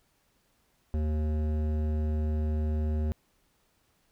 triangle tone with hard clipping, 76.7 Hz, D#2, 24 cents flat, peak -28 dBFS, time 0.94-3.12 s, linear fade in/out 0 ms, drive 17 dB, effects pink hiss -70 dBFS RMS until 4.11 s

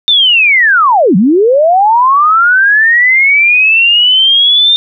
sine linear two-way sweep, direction down then up, 3636 to 167.7 to 3636 Hz, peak -4 dBFS, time 0.08-4.76 s, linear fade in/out 0 ms, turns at 1.16 s, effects none

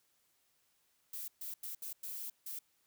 violet noise bursts at uneven times, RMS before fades -43 dBFS, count 6, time 1.13-1.28 / 1.41-1.54 / 1.63-1.75 / 1.82-1.93 / 2.03-2.3 / 2.46-2.59 s, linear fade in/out 5 ms, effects white hiss -75 dBFS RMS until 2.86 s

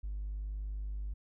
sine tone with hard clipping, 50.5 Hz, G#1, 48 cents flat, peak -36 dBFS, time 0.03-1.14 s, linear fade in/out 10 ms, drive 1 dB, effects none

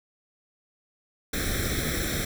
pink noise with comb filter, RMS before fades -28 dBFS, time 1.33-2.25 s, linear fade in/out 5 ms, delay 0.53 ms, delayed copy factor +1, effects none

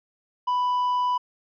triangle tone, 991 Hz, B5, 6 cents sharp, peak -19 dBFS, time 0.47-1.18 s, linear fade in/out 10 ms, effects resampled to 11025 Hz

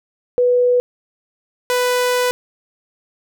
sine / sawtooth tone pair in turn, 492.5 / 495.9 Hz, B4 / B4, -5 / +7 cents, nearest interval unison, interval 12 cents, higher second, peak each -11 dBFS, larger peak neither, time 0.38-0.8 / 1.7-2.31 s, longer second, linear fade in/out 0 ms, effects none

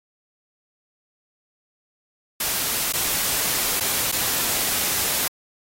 white noise with dropouts, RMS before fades -23 dBFS, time 2.4-5.28 s, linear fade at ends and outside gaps 5 ms, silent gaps 2.925-2.935 / 3.8-3.806 / 4.116-4.123 s, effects AAC 48 kbps

